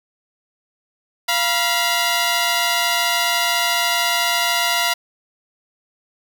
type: tone pair together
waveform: 10% pulse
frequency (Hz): 693 / 967.4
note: F5 / B5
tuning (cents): -14 / -36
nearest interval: tritone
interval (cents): 578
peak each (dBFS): -11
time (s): 1.28-4.94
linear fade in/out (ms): 10
effects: none